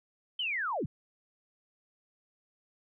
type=linear sweep; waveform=sine; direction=down; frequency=3136 to 80 Hz; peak=-30 dBFS; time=0.39-0.86 s; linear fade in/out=5 ms; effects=none